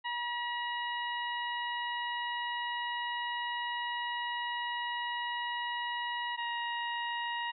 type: tone pair in turn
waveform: 20% pulse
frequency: 960 / 946.8 Hz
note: B5 / A#5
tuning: -49 / +27 cents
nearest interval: unison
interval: 24 cents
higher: first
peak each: -28 dBFS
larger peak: neither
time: 0.04-6.37 / 6.37-7.52 s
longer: first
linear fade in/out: 20 ms
effects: resampled to 11025 Hz